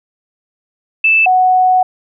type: tone pair in turn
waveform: sine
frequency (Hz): 2637 / 740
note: E7 / F#5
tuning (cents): 0 / 0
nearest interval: octave + minor seventh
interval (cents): 2200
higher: first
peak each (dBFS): -7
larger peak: neither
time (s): 1.04-1.26 / 1.26-1.83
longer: second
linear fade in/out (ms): 5
effects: none